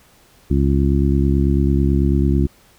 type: harmonic tone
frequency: 69.1 Hz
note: C#2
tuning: 5 cents flat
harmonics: 1 / 2 / 3 / 4 / 5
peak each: -16 / -19 / -21 / -22 / -23 dBFS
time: 0.5-2.47 s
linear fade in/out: 10 ms
effects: pink hiss -52 dBFS RMS until 2.78 s